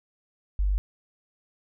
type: tone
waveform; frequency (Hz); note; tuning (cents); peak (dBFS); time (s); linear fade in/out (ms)
sine; 49; G1; 0; -21; 0.59-0.78; 0
effects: none